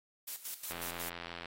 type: noise with tremolo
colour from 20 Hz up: blue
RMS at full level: -40 dBFS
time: 0.27-1.1 s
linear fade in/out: 10 ms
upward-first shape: square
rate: 5.5 Hz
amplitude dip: 75%
type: click train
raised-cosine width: 0.3 ms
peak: -25 dBFS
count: 65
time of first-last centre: 0.71-1.457 s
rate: 85.7 Hz
effects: AAC 48 kbps